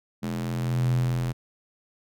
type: tone with high-pass filter sweep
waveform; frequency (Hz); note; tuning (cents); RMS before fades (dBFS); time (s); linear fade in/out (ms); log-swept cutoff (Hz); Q
square; 42.38; E1; +49; -26; 0.22-1.33; 20; 180 to 100; 5
effects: none